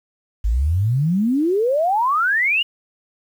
sine exponential sweep, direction up, 49.73 to 2935 Hz, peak -15 dBFS, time 0.44-2.63 s, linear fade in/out 10 ms, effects 8-bit

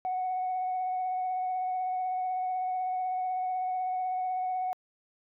sine tone with vibrato, 740 Hz, F#5, in tune, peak -27 dBFS, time 0.05-4.73 s, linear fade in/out 0 ms, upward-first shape triangle, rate 16 Hz, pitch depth 21 cents each way, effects tanh soft clip ceiling -25 dBFS

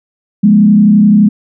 sine tone with frequency modulation, 207.7 Hz, G#3, in tune, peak -3 dBFS, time 0.43-1.29 s, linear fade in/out 10 ms, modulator 31.7 Hz, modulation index 0.73, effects none

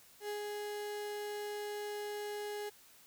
35% pulse tone with ADSR envelope, 415.3 Hz, G#4, in tune, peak -35 dBFS, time 0.2-2.7 s, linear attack 88 ms, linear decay 110 ms, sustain -2 dB, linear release 16 ms, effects white hiss -61 dBFS RMS until 3.06 s

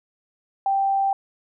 sine tone, 784 Hz, G5, in tune, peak -18 dBFS, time 0.66-1.13 s, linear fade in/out 2 ms, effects none

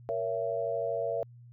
sine chord, A# diminished, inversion none, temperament just, 466.2 / 559.4 / 671.3 Hz, A#4 / C#5 / E5, 0 / +16 / +31 cents, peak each -34 / -34 / -32 dBFS, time 0.09-1.23 s, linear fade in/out 0 ms, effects added 120 Hz sine -49 dBFS peak until 1.52 s

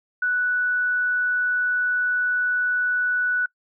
sine tone, 1480 Hz, F#6, in tune, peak -19 dBFS, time 0.22-3.46 s, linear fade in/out 5 ms, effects noise-tail reverb RT60 0.1 s tail -24 dB re dry

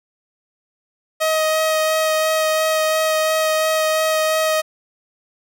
sawtooth tone with vibrato, 630 Hz, D#5, 21 cents sharp, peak -12 dBFS, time 1.2-4.62 s, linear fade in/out 20 ms, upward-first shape sine, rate 2.9 Hz, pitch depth 10 cents each way, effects none

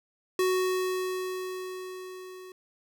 square tone with level ramp, 370.6 Hz, F#4, 3 cents sharp, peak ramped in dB -23 to -44 dBFS, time 0.39-2.52 s, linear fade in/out 2 ms, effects none

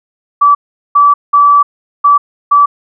sine tone bursts at uneven times, 1154 Hz, D6, 31 cents flat, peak -3 dBFS, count 5, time 0.41-0.55 / 0.95-1.14 / 1.33-1.63 / 2.04-2.18 / 2.51-2.66 s, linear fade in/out 10 ms, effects none

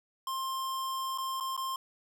square tone with dropouts, 1057 Hz, C6, 17 cents sharp, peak -33 dBFS, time 0.27-1.76 s, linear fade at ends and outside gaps 2 ms, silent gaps 1.177-1.183 / 1.401-1.407 / 1.566-1.576 s, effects none

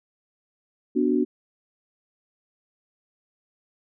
sine chord, B minor, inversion none, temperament equal, 246.9 / 293.7 / 370 Hz, B3 / D4 / F#4, 0 / 0 / 0 cents, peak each -23 / -23 / -24 dBFS, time 0.95-1.25 s, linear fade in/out 20 ms, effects none

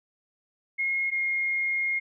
sine tone pair in turn, 2154 / 2140 Hz, C7 / C7, +50 / +38 cents, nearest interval unison, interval 12 cents, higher first, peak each -24 dBFS, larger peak neither, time 0.78-1.11 / 1.11-2 s, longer second, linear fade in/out 20 ms, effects none

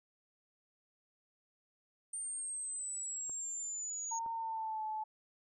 sine exponential sweep, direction down, 8870 to 6640 Hz, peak -38 dBFS, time 2.13-4.19 s, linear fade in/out 5 ms
clicks, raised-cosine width 1 ms, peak -39 dBFS, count 2, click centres 3.296 / 4.262 s
sine tone with pitch glide, 914 to 866.2 Hz, A#5 to A5, -34 to -27 cents, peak -36 dBFS, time 4.11-5.04 s, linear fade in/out 10 ms, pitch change -93 cents, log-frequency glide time 4.32-4.83 s
effects none

